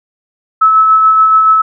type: tone with tremolo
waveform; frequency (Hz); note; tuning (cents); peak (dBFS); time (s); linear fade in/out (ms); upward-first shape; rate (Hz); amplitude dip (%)
sine; 1300; E6; -24; -3; 0.61-1.62; 10; sine; 7; 30
effects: none